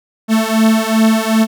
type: beating tone pair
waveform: 45% pulse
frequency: 220 / 222.6 Hz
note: A3 / A3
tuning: 0 / +20 cents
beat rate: 2.6 Hz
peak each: -13 dBFS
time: 0.28-1.47 s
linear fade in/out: 50 ms
effects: none